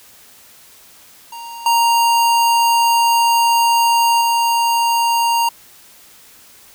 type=tone with level steps; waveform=square; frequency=932.3 Hz; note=A#5; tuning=in tune; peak=-30 / -12 / -14 dBFS; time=1.32-5.49 s; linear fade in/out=5 ms; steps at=1.66 / 4.21 s; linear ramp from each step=2 ms; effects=white hiss -45 dBFS RMS until 6.74 s